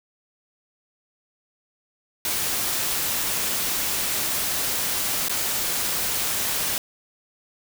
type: noise with dropouts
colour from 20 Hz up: white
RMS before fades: -25 dBFS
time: 2.25-6.78 s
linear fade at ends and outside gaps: 1 ms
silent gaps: 5.284-5.295 s
effects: none